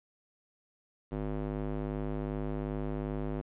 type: tone with band-pass filter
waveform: square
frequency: 51.3 Hz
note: G#1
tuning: 21 cents flat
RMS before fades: -35 dBFS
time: 1.11-3.42 s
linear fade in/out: 20 ms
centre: 330 Hz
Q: 0.81
effects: resampled to 8000 Hz + 11-bit